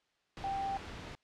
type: tone in noise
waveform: sine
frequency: 784 Hz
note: G5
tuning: in tune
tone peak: -33 dBFS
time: 0.44-0.77 s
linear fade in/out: 0 ms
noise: pink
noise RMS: -45 dBFS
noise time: 0.37-1.15 s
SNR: +9 dB
effects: white hiss -75 dBFS RMS until 1.23 s + low-pass 4000 Hz 12 dB/octave